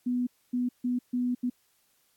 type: tone bursts at uneven times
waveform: sine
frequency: 246.9 Hz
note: B3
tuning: in tune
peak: -25 dBFS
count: 5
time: 0.06-0.27 / 0.53-0.69 / 0.84-0.99 / 1.13-1.35 / 1.43-1.5 s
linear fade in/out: 10 ms
effects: white hiss -69 dBFS RMS until 2.16 s + AAC 64 kbps

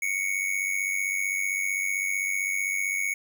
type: tone with amplitude modulation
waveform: square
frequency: 2217 Hz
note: C#7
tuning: in tune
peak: -23 dBFS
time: 0.02-3.14 s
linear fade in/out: 5 ms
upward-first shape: sine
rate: 95.6 Hz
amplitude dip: 70%
effects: none

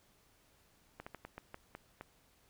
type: slowing click train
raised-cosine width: 0.5 ms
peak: -30 dBFS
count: 8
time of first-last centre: 1-2.01 s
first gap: 65 ms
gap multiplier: 1.26
effects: pink hiss -69 dBFS RMS until 2.49 s

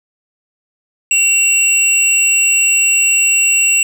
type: tone pair together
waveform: sine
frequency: 2742 / 7756 Hz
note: F7 / B8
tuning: -32 / -32 cents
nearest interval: octave + tritone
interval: 1800 cents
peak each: -10 dBFS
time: 1.11-3.83 s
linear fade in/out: 2 ms
effects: tanh soft clip ceiling -6 dBFS + 7-bit

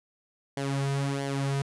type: tone with flanger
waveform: sawtooth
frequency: 138.59 Hz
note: C#3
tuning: in tune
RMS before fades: -29 dBFS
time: 0.57-1.62 s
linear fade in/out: 2 ms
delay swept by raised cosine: 0.77 to 3.57 ms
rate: 1.5 Hz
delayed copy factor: -0.65
effects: resampled to 24000 Hz

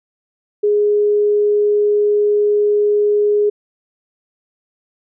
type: tone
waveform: sine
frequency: 415.3 Hz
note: G#4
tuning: in tune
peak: -11 dBFS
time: 0.63-3.5 s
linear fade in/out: 10 ms
effects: none

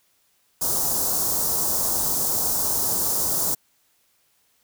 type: band-stop noise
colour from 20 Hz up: white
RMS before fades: -23 dBFS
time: 0.61-3.55 s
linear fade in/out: 10 ms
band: 1100 to 5400 Hz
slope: 24 dB/octave
effects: white hiss -65 dBFS RMS until 4.63 s

